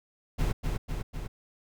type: noise with echo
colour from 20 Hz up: brown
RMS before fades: -26 dBFS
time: 0.38-0.53 s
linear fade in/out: 20 ms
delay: 250 ms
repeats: 3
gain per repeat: -3 dB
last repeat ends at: 1.28 s
effects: none